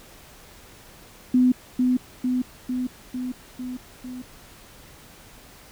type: tone with echo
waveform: sine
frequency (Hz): 251.7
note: B3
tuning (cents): +33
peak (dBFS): -14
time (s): 1.34-1.52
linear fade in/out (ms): 5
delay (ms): 450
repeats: 6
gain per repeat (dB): -3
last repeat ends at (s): 4.22
effects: pink hiss -48 dBFS RMS until 5.71 s